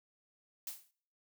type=noise with exponential decay; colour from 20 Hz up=blue; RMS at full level=-38 dBFS; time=0.67-0.91 s; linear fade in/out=2 ms; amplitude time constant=51 ms; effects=noise-tail reverb RT60 0.6 s tail -25 dB re dry